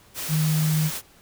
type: tone in noise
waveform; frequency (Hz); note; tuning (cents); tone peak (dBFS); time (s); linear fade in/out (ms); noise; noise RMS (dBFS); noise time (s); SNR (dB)
sine; 155.56; D#3; 0; -19; 0.28-0.91; 50; white; -31; 0.14-1.02; +9
effects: pink hiss -54 dBFS RMS until 1.21 s